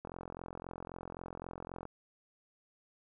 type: click train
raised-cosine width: 1 ms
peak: -29 dBFS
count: 80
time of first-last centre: 0.05-1.854 s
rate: 43.8 Hz
effects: none